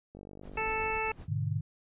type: click train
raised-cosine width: 2 ms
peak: -34 dBFS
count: 38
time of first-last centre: 0.15-0.902 s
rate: 49.2 Hz
type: noise with tremolo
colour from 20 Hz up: brown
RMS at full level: -43 dBFS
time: 0.42-1.29 s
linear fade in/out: 50 ms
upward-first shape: sine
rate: 7.9 Hz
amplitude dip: 70%
type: harmonic tone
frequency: 440 Hz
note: A4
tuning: in tune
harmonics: 1 / 2 / 3 / 4 / 5 / 6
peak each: -36 / -34 / -39 / -42 / -38 / -35 dBFS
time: 0.57-1.12 s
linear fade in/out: 5 ms
type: chord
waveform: sine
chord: G# diminished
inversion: none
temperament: just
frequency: 103.83 / 124.59 / 149.51 Hz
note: G#2 / B2 / D3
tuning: 0 / +16 / +31 cents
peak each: -32 / -35 / -33 dBFS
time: 1.28-1.61 s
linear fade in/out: 10 ms
effects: resampled to 8000 Hz